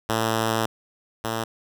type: tone pair in turn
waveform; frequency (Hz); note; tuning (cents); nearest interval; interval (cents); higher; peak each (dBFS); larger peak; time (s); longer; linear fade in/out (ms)
5% pulse; 111.9 / 112.55; A2 / A2; +30 / +40; unison; 10; second; -10 / -14; first; 0.09-0.66 / 1.24-1.44; first; 5
effects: none